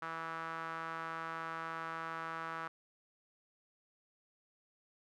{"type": "tone with band-pass filter", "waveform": "sawtooth", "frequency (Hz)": 163.4, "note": "E3", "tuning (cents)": -15, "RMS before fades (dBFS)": -42, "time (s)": [0.02, 2.68], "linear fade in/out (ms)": 5, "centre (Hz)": 1300, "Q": 3.3, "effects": []}